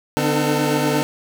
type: tone cluster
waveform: 25% pulse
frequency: 147.3 / 254.1 / 303.1 / 446.9 Hz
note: D3 / B3 / D#4 / A4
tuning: +6 / +49 / -45 / +27 cents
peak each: -19 dBFS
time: 0.17-1.03 s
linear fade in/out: 0 ms
effects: none